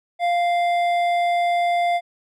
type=tone with hard clipping; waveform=sine; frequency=697 Hz; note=F5; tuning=4 cents flat; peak=-19 dBFS; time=0.19-2.01 s; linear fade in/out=50 ms; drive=9 dB; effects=none